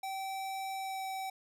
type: tone with pitch glide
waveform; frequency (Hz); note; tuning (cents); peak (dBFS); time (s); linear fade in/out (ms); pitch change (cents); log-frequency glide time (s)
square; 772 to 766.7; G5 to G5; -27 to -39; -37; 0.03-1.3; 5; -12; 0.76-1.04
effects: none